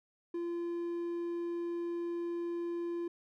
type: tone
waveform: triangle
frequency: 343.2 Hz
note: F4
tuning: 30 cents flat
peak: -32 dBFS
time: 0.34-3.08 s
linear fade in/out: 5 ms
effects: none